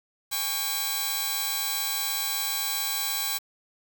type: tone cluster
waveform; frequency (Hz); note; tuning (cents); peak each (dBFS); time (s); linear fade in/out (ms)
5% pulse; 804 / 1101 / 3963; G5 / C#6 / B7; +44 / -12 / +5; -21; 0.31-3.39; 20
effects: 7-bit